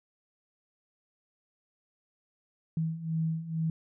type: beating tone pair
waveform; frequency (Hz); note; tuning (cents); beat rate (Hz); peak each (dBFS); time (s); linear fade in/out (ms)
sine; 160 / 162.2; D#3 / E3; +49 / -28; 2.2; -34 / -30; 2.77-3.7; 2
effects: none